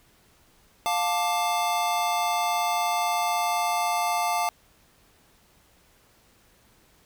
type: chord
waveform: square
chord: D minor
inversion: first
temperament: just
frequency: 704.8 / 881 / 1174.7 Hz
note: F5 / A5 / D6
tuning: +16 / +2 / 0 cents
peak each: -27 / -28 / -31 dBFS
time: 0.86-4.49 s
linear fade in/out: 0 ms
effects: pink hiss -60 dBFS RMS until 7.05 s